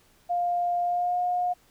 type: tone with pitch glide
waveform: sine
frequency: 703 to 716.1 Hz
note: F5 to F5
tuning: +11 to +43 cents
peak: -23 dBFS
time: 0.29-1.54 s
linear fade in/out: 20 ms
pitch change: +32 cents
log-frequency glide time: 0.83-1.19 s
effects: pink hiss -61 dBFS RMS until 1.7 s